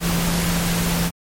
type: tone in noise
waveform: sine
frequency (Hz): 171.2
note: F3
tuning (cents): -34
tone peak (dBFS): -20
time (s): 0-1.11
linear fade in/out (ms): 50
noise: pink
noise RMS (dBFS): -23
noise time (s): 0-1.11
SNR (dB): 0
effects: MP3 64 kbps